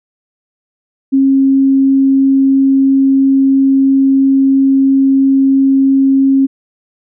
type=tone; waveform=sine; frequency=270.3 Hz; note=C#4; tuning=44 cents flat; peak=-6 dBFS; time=1.12-6.47 s; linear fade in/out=20 ms; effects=none